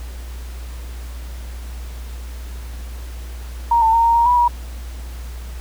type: tone with pitch steps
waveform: sine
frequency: 936 / 895 / 922 / 928 / 936 / 978 / 958 Hz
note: A#5 / A5 / A#5 / A#5 / A#5 / B5 / A#5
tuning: +7 / +29 / -19 / -8 / +7 / -17 / +47 cents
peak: -11 dBFS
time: 3.71-4.48 s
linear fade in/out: 5 ms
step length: 110 ms
effects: added 60 Hz sine -28 dBFS peak until 5.6 s + pink hiss -42 dBFS RMS until 5.6 s